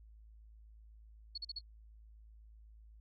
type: tone bursts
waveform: sine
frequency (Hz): 4370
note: C#8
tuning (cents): -26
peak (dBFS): -39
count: 4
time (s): 1.35-1.588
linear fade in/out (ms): 5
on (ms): 28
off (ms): 42
effects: added 54 Hz sine -55 dBFS peak until 3 s + AAC 64 kbps